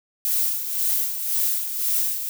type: noise with tremolo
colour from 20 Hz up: violet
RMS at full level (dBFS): -21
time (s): 0.25-2.29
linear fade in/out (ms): 0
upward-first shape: sine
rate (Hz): 1.9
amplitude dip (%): 60
effects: none